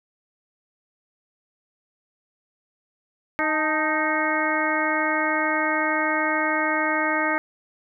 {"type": "harmonic tone with a mistuned harmonic", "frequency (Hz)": 311.1, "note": "D#4", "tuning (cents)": 0, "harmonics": [1, 2, 3, 4, 5, 6, 7], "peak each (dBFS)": [-28, -28, -28, -28, -28, -28, -28], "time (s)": [3.39, 7.38], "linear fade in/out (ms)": 0, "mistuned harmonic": 3, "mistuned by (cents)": -73, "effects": []}